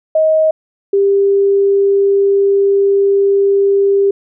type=tone pair in turn; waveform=sine; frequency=630 / 396.9 Hz; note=D#5 / G4; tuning=+21 / +22 cents; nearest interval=minor sixth; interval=799 cents; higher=first; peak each=-8 dBFS; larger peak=neither; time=0.15-0.51 / 0.93-4.11 s; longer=second; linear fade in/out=5 ms; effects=none